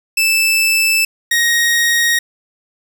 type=tone pair in turn; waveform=sawtooth; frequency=2637 / 1876 Hz; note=E7 / A#6; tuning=0 / +11 cents; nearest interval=tritone; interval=589 cents; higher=first; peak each=-8 dBFS; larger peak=neither; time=0.17-1.05 / 1.31-2.19 s; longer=neither; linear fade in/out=5 ms; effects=7-bit